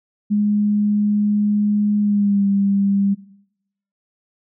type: tone with pitch glide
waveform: sine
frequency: 207.7 to 198.55 Hz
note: G#3 to G3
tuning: 0 to +22 cents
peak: -14 dBFS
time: 0.3-3.15 s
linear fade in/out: 20 ms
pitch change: -78 cents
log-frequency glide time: 2-2.46 s
effects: noise-tail reverb RT60 0.8 s tail -20 dB re dry